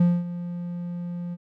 triangle tone with ADSR envelope, 174.61 Hz, F3, in tune, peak -12 dBFS, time 0-1.37 s, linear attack 6 ms, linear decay 230 ms, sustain -15 dB, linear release 39 ms, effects none

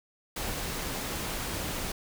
pink noise, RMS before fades -34 dBFS, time 0.36-1.92 s, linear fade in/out 5 ms, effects none

